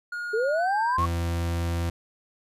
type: tone with pitch glide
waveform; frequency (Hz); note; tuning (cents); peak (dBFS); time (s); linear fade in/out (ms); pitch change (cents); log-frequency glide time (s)
triangle; 1432 to 1579.8; F6 to G6; +43 to +13; -28; 0.12-0.97; 5; +170; 0.53-0.71
type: linear sweep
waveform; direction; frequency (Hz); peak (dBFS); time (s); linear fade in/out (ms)
sine; up; 415.3 to 1124; -22; 0.33-1.06; 10
type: tone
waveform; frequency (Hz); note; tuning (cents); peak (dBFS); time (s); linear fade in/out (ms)
40% pulse; 85; F2; -46; -24; 0.98-1.9; 5
effects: resampled to 32000 Hz